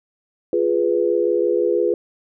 sine chord, F diminished, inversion none, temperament equal, 349.2 / 415.3 / 493.9 Hz, F4 / Ab4 / Cb5, 0 / 0 / 0 cents, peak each -20 dBFS, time 0.53-1.94 s, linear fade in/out 2 ms, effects none

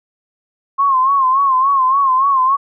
sine tone with vibrato, 1072 Hz, C6, 42 cents sharp, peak -10 dBFS, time 0.78-2.57 s, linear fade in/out 20 ms, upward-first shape sine, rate 3.5 Hz, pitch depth 84 cents each way, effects none

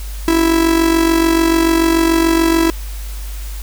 45% pulse tone with amplitude modulation, 329.6 Hz, E4, in tune, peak -8 dBFS, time 0.28-2.7 s, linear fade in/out 0 ms, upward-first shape sine, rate 46.9 Hz, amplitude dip 60%, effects added 50 Hz sine -23 dBFS peak until 3.62 s + white hiss -36 dBFS RMS until 3.62 s

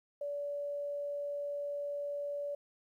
sine tone, 575 Hz, D5, 37 cents flat, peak -35 dBFS, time 0.21-2.55 s, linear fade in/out 5 ms, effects 12-bit

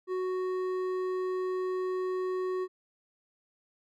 sine tone with hard clipping, 370 Hz, F#4, in tune, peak -31 dBFS, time 0.07-2.68 s, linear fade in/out 50 ms, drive 8 dB, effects none

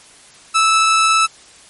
sawtooth tone, 1312 Hz, E6, 9 cents flat, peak -7 dBFS, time 0.54-1.27 s, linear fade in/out 20 ms, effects white hiss -44 dBFS RMS until 1.69 s + MP3 48 kbps

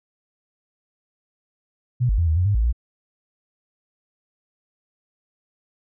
sine tone with pitch steps, 123.3 / 50.6 / 84.2 / 79 / 90.2 / 102 / 55.3 / 59.2 Hz, B2 / G#1 / E2 / D#2 / F#2 / G#2 / A1 / A#1, -2 / -44 / +37 / +27 / -44 / -31 / +9 / +27 cents, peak -16 dBFS, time 2-2.728 s, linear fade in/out 20 ms, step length 91 ms, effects none

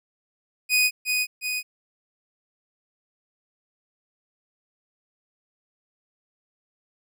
sawtooth tone with echo, 2489 Hz, D#7, in tune, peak -14 dBFS, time 0.69-0.91 s, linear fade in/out 50 ms, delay 360 ms, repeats 2, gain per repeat -4 dB, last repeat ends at 1.63 s, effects none

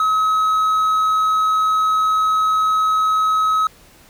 triangle tone, 1279 Hz, D#6, 47 cents sharp, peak -12 dBFS, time 0-3.67 s, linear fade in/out 2 ms, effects pink hiss -48 dBFS RMS until 4.09 s

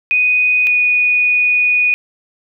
sine tone pair in turn, 2489 / 2470 Hz, D#7 / D#7, 0 / -13 cents, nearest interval unison, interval 13 cents, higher first, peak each -10 dBFS, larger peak neither, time 0.11-0.67 / 0.67-1.94 s, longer second, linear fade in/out 0 ms, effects none

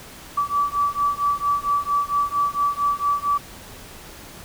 sine beating tone pair, 1151 / 1155.4 Hz, D6 / D6, -35 / -29 cents, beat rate 4.4 Hz, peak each -22 dBFS, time 0.37-3.38 s, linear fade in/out 10 ms, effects pink hiss -41 dBFS RMS until 4.44 s

